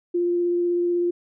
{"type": "tone with vibrato", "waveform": "sine", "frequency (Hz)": 349.2, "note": "F4", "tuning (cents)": 0, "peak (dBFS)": -19, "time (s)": [0.14, 1.11], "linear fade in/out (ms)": 10, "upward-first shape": "sine", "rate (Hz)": 16, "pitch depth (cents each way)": 9, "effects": []}